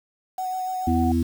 sine tone with vibrato, 744 Hz, F#5, 9 cents sharp, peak -25 dBFS, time 0.38-1.12 s, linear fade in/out 5 ms, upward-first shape sine, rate 6.9 Hz, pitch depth 13 cents each way
harmonic tone, 83 Hz, E2, 12 cents sharp, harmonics 1 / 3 / 4, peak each -23 / -21 / -26 dBFS, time 0.87-1.23 s, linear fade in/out 5 ms
effects 7-bit

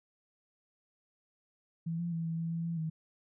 sine tone with pitch steps, 165.5 / 171.7 / 165.2 / 164 / 165.5 / 166.4 / 167.7 / 159.3 Hz, E3 / F3 / E3 / E3 / E3 / E3 / E3 / D#3, +7 / -29 / +4 / -9 / +7 / +17 / +30 / +41 cents, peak -32 dBFS, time 1.86-2.9 s, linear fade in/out 10 ms, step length 130 ms, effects none

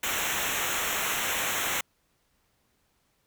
pink noise with comb filter, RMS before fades -29 dBFS, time 0.03-1.81 s, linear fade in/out 5 ms, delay 0.21 ms, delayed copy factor -0.9, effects pink hiss -71 dBFS RMS until 3.26 s

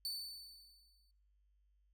40% pulse tone with exponential decay, 4511 Hz, C#8, 29 cents sharp, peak -36 dBFS, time 0.05-1.11 s, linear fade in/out 1 ms, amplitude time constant 230 ms, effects noise-tail reverb RT60 0.8 s tail -25 dB re dry + added 50 Hz sine -70 dBFS peak until 1.93 s

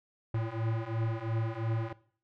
square beating tone pair, 111.2 / 114.1 Hz, A2 / A#2, +19 / -37 cents, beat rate 2.9 Hz, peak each -35 / -34 dBFS, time 0.34-1.93 s, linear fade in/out 5 ms, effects noise-tail reverb RT60 0.5 s tail -18 dB re dry + low-pass 2000 Hz 12 dB/octave

